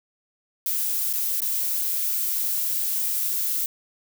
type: noise with dropouts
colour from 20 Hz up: violet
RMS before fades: -25 dBFS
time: 0.66-3.66 s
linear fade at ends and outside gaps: 2 ms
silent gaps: 1.13-1.135 / 1.405-1.418 s
effects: none